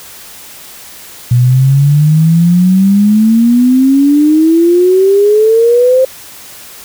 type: exponential sweep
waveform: sine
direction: up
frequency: 120.1 to 527 Hz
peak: -4 dBFS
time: 1.31-6.05 s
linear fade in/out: 5 ms
effects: white hiss -32 dBFS RMS until 6.84 s